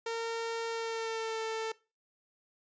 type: tone with pitch glide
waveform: sawtooth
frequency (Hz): 457.9 to 445.1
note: A#4 to A4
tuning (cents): -31 to +20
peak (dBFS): -29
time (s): 0.06-1.72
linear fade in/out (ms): 5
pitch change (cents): -49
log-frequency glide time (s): 0.69-1.41
effects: noise-tail reverb RT60 0.3 s tail -21 dB re dry + resampled to 16000 Hz